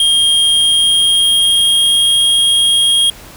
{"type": "tone with pitch glide", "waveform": "square", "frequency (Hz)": [3228, 3256], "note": ["G#7", "G#7"], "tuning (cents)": [-50, -35], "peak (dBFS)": -9, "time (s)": [0, 3.1], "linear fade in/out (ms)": 2, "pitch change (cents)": 15, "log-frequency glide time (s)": [0.54, 2.33], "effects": ["pink hiss -36 dBFS RMS until 3.36 s"]}